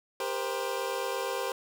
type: tone cluster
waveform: 25% pulse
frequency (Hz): 397.2 / 474.4 / 523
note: G4 / A#4 / C5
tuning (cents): +23 / +30 / -1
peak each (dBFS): -32 / -32 / -30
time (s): 0.2-1.52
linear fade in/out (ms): 2
effects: none